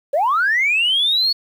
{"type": "linear sweep", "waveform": "sine", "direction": "up", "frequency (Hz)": [523.3, 4435], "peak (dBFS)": -13, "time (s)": [0.13, 1.33], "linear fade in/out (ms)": 10, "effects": ["tanh soft clip ceiling -10 dBFS", "8-bit"]}